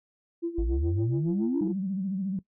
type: tone with tremolo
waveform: sine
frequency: 338.2 Hz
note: E4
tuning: 44 cents sharp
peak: -25 dBFS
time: 0.42-1.73 s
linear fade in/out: 20 ms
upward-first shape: sine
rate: 7.1 Hz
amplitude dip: 80%
type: exponential sweep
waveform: sine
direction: up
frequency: 50 to 340 Hz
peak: -24 dBFS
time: 0.58-1.68 s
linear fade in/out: 5 ms
type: tone with vibrato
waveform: sine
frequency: 191.6 Hz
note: G3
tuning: 39 cents flat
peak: -27 dBFS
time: 1.61-2.39 s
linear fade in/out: 2 ms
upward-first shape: sine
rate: 14 Hz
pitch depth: 90 cents each way
effects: noise-tail reverb RT60 0.1 s tail -19 dB re dry + tanh soft clip ceiling -18 dBFS